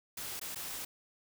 white noise with dropouts, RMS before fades -41 dBFS, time 0.17-0.85 s, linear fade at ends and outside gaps 5 ms, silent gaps 0.397-0.413 / 0.548-0.557 s, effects none

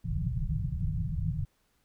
white low-pass noise, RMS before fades -31 dBFS, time 0.04-1.45 s, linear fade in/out 5 ms, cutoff 170 Hz, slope 96 dB/octave, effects pink hiss -72 dBFS RMS until 1.84 s

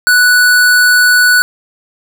square tone, 1480 Hz, F#6, in tune, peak -6 dBFS, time 0.07-1.42 s, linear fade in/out 0 ms, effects none

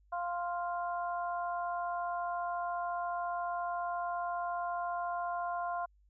harmonic tone, 349.2 Hz, F4, in tune, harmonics 2 / 3 / 4, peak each -35 / -38 / -43 dBFS, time 0.12-5.86 s, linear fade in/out 10 ms, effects added 50 Hz sine -63 dBFS peak until 6.09 s

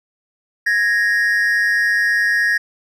triangle tone pair together, 1661.3 / 1864.7 Hz, G#6 / A#6, 0 / 0 cents, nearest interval major second, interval 200 cents, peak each -15 / -14 dBFS, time 0.66-2.58 s, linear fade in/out 10 ms, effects tanh soft clip ceiling -4 dBFS

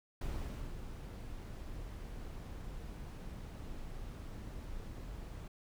brown noise with ADSR envelope, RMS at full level -38 dBFS, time 0.21-5.48 s, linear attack 4 ms, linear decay 530 ms, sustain -7 dB, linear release 5 ms, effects none

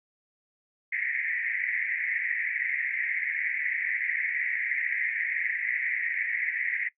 white band-pass noise, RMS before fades -30 dBFS, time 0.92-6.89 s, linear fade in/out 10 ms, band 1800 to 2200 Hz, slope 96 dB/octave, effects noise-tail reverb RT60 0.1 s tail -20 dB re dry

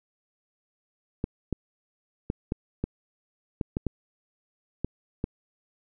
clicks, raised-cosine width 3 ms, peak -14 dBFS, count 10, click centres 1.241 / 1.527 / 2.301 / 2.521 / 2.84 / 3.612 / 3.769 / 3.867 / 4.846 / 5.241 s, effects none

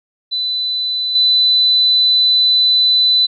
sine tone with level steps, 4000 Hz, B7, 21 cents sharp, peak -16 / -9 dBFS, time 0.31-3.27 s, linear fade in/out 20 ms, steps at 1.15 s, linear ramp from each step 5 ms, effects none

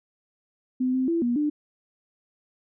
sine tone with pitch steps, 255.1 / 259.3 / 335.3 / 240.5 / 297.7 Hz, C4 / C4 / E4 / B3 / D4, -44 / -15 / +30 / -46 / +24 cents, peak -21 dBFS, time 0.8-1.5 s, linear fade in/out 10 ms, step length 140 ms, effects none

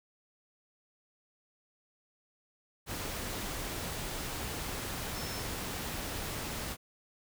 sine tone in noise, 5310 Hz, E8, 12 cents sharp, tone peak -45 dBFS, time 5.13-5.44 s, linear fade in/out 50 ms, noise pink, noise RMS -38 dBFS, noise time 2.86-6.77 s, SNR -10 dB, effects none

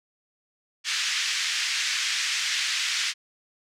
pink band-pass noise, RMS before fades -27 dBFS, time 0.84-3.14 s, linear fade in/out 50 ms, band 1800 to 6700 Hz, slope 24 dB/octave, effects none

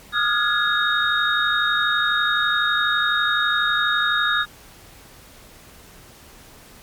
sine tone cluster, 1232 / 1380 / 1432 / 1675 / 3727 Hz, D#6 / F6 / F6 / G#6 / A#7, -17 / -21 / +43 / +14 / -1 cents, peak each -24 / -27 / -24 / -22 / -23 dBFS, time 0.12-4.46 s, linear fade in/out 50 ms, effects pink hiss -46 dBFS RMS until 6.82 s + MP3 96 kbps

